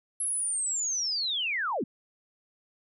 sine linear sweep, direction down, 11110 to 170 Hz, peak -27 dBFS, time 0.2-1.84 s, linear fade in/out 5 ms, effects none

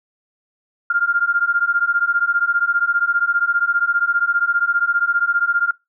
sine beating tone pair, 1394 / 1409 Hz, F6 / F6, -4 / +15 cents, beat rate 15 Hz, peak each -18 dBFS, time 0.9-5.71 s, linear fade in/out 5 ms, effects noise-tail reverb RT60 0.2 s tail -22 dB re dry

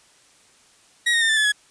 30% pulse tone with pitch steps, 1900 / 1854.5 / 1810 / 1766.6 / 1724.3 / 1683 Hz, A#6 / A#6 / A6 / A6 / A6 / G#6, +33 / -9 / +48 / +6 / -35 / +23 cents, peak -14 dBFS, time 1.06-1.522 s, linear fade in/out 10 ms, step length 77 ms, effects white hiss -55 dBFS RMS until 1.7 s + resampled to 22050 Hz

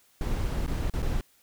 brown noise with dropouts, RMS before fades -28 dBFS, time 0.21-1.21 s, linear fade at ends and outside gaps 1 ms, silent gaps 0.664-0.678 / 0.898-0.937 / 1.021-1.027 s, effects white hiss -63 dBFS RMS until 1.42 s

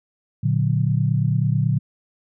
sine chord, Bb augmented, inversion none, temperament just, 116.54 / 145.68 / 182.1 Hz, Bb2 / D3 / F#3, 0 / -14 / -27 cents, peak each -20 / -20 / -25 dBFS, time 0.43-1.79 s, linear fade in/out 10 ms, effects none

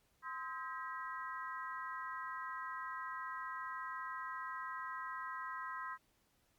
harmonic tone with a mistuned harmonic, 320.3 Hz, E4, 50 cents flat, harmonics 3 / 4 / 5 / 6, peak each -44 / -46 / -48 / -50 dBFS, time 0.22-5.98 s, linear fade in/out 50 ms, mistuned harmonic 3, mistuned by +130 cents, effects pink hiss -75 dBFS RMS until 6.58 s + MP3 96 kbps

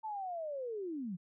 sine linear sweep, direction down, 892 to 163.6 Hz, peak -37 dBFS, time 0.03-1.17 s, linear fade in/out 20 ms, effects none

